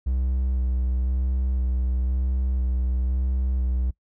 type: tone with vibrato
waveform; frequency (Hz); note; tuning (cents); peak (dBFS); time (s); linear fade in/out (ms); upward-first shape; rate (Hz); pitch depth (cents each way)
triangle; 63.5; B1; +49; -19; 0.06-3.91; 10; square; 0.99; 18
effects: noise-tail reverb RT60 0.1 s tail -22 dB re dry